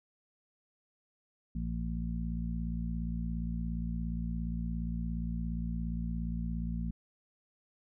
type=harmonic tone; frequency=57.2 Hz; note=A#1; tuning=32 cents flat; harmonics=1 / 2 / 3 / 4; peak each=-35 / -45 / -37 / -40 dBFS; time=1.55-6.91 s; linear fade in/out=5 ms; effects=none